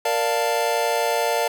square chord, Bb major seventh, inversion none, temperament equal with one note detuned, 466.2 / 587.3 / 698.5 / 886.6 Hz, Bb4 / D5 / F5 / A5, 0 / 0 / 0 / +13 cents, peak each -26 dBFS, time 0.05-1.48 s, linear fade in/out 5 ms, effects none

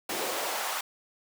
pink noise with high-pass filter sweep, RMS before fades -32 dBFS, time 0.09-0.81 s, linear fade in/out 5 ms, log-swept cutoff 350 to 1000 Hz, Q 1.6, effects none

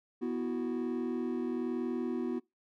triangle chord, B suspended fourth, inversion none, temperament just, 246.9 / 329.3 / 370.4 Hz, B3 / E4 / F#4, 0 / -2 / +2 cents, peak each -32 / -35 / -34 dBFS, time 0.21-2.4 s, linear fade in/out 20 ms, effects noise-tail reverb RT60 0.2 s tail -24 dB re dry + tanh soft clip ceiling -22 dBFS

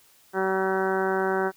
harmonic tone, 190.3 Hz, F#3, 49 cents sharp, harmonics 1 / 2 / 3 / 4 / 5 / 6 / 7 / 8 / 9 / 10, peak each -33 / -25 / -33 / -30 / -33 / -37 / -36 / -31 / -42 / -43 dBFS, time 0.33-1.52 s, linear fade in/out 50 ms, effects white hiss -58 dBFS RMS until 1.56 s

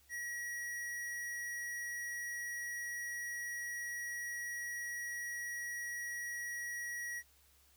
square tone, 1913 Hz, A#6, 44 cents sharp, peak -40 dBFS, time 0.09-7.23 s, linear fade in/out 50 ms, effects added 68 Hz sine -70 dBFS peak until 7.76 s + white hiss -68 dBFS RMS until 7.76 s

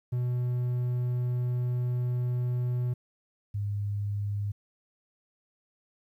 triangle / sine tone pair in turn, 123.4 / 102.1 Hz, B2 / G#2, -1 / -29 cents, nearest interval minor third, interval 328 cents, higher first, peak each -24 / -28 dBFS, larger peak first, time 0.12-2.94 / 3.54-4.52 s, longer first, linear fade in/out 10 ms, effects 11-bit

